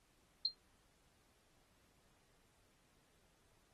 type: tone with exponential decay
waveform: sine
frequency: 4186 Hz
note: C8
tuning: in tune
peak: -29 dBFS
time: 0.45-0.55 s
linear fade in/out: 5 ms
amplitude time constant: 20 ms
effects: pink hiss -74 dBFS RMS until 3.73 s + AAC 32 kbps